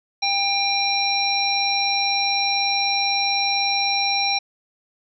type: harmonic tone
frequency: 797 Hz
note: G5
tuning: 28 cents sharp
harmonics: 1 / 3 / 5 / 7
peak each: -24 / -24 / -24 / -24 dBFS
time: 0.22-4.39 s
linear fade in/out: 10 ms
effects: none